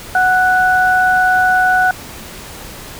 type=tone pair together; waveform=sine; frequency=740 / 1480 Hz; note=F#5 / F#6; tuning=0 / 0 cents; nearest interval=octave; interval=1200 cents; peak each=-12 dBFS; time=0.15-1.91 s; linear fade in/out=2 ms; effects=pink hiss -32 dBFS RMS until 2.99 s